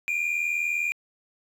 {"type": "tone pair together", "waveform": "triangle", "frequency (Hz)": [2375, 2455], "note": ["D7", "D#7"], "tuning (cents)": [19, -24], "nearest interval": "minor second", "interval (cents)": 57, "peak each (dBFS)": -25, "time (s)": [0.08, 0.92], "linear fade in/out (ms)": 0, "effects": ["tanh soft clip ceiling -15 dBFS"]}